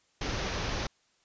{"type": "low-pass noise", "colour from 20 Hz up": "pink", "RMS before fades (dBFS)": -33, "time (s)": [0.21, 0.87], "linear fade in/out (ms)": 5, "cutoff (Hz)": 6400, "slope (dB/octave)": 96, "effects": ["white hiss -69 dBFS RMS until 1.24 s", "resampled to 16000 Hz"]}